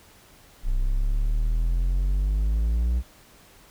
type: exponential sweep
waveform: triangle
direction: up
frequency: 30.87 to 61.74 Hz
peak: -18 dBFS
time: 0.63-3.03 s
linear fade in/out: 50 ms
effects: pink hiss -53 dBFS RMS until 3.7 s